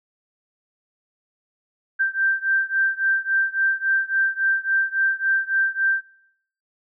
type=beating tone pair; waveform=sine; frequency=1568 / 1571.6 Hz; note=G6 / G6; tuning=0 / +4 cents; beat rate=3.6 Hz; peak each=-21 / -22 dBFS; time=1.99-6.02 s; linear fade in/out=20 ms; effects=noise-tail reverb RT60 0.8 s tail -24 dB re dry